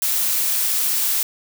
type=noise; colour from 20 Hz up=blue; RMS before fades=-20 dBFS; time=0.02-1.23 s; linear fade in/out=2 ms; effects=none